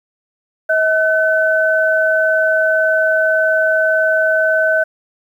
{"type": "tone pair together", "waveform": "sine", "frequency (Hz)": [637.8, 1516], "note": ["D#5", "F#6"], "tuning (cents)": [43, 42], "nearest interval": "octave + minor third", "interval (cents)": 1499, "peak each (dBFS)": -14, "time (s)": [0.69, 4.84], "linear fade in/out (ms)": 10, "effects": ["8-bit"]}